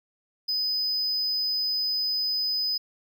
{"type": "tone", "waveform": "triangle", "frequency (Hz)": 5010, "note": "D#8", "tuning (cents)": 11, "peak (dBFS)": -23, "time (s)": [0.48, 2.78], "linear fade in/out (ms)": 10, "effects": []}